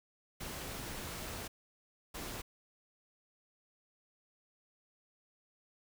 pink noise bursts at uneven times, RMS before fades -43 dBFS, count 2, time 0.4-1.48 / 2.14-2.42 s, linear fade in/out 10 ms, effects none

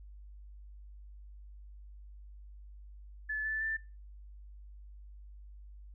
sine tone with pitch steps, 1730 / 1751.1 / 1772.5 Hz, A6 / A6 / A6, -30 / -9 / +12 cents, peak -32 dBFS, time 3.29-3.77 s, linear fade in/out 10 ms, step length 160 ms, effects noise-tail reverb RT60 0.3 s tail -20 dB re dry + added 50 Hz sine -48 dBFS peak until 5.94 s

